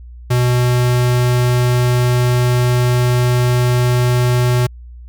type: tone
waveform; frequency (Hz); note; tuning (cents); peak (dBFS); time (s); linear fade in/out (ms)
square; 123.47; B2; 0; -12; 0.3-4.67; 10
effects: added 60 Hz sine -32 dBFS peak until 5.08 s